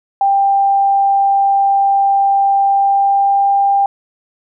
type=tone with pitch glide; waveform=sine; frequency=791 to 795.6 Hz; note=G5 to G5; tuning=+15 to +25 cents; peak=-9 dBFS; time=0.21-3.86 s; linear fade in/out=2 ms; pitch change=+10 cents; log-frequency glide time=2.63-3.5 s; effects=none